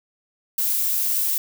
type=noise; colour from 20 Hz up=violet; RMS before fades=-22 dBFS; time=0.58-1.38 s; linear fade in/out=2 ms; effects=none